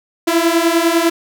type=beating tone pair; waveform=sawtooth; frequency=329.6 / 339.6 Hz; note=E4 / F4; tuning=0 / -48 cents; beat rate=10 Hz; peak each=-11 dBFS; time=0.27-1.1 s; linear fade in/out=10 ms; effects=none